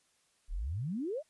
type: exponential sweep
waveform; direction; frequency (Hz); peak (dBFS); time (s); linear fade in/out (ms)
sine; up; 32.18 to 660; -33; 0.48-1.23; 50
effects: white hiss -72 dBFS RMS until 1.29 s + resampled to 24000 Hz